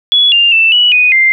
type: tone with pitch steps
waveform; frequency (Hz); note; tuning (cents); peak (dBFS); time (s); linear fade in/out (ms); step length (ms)
sine; 3389 / 2798 / 2662 / 2940 / 2484 / 2094; G#7 / F7 / E7 / F#7 / D#7 / C7; +34 / +3 / +16 / -12 / -3 / +1; -5; 0.12-1.32; 0; 200
effects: none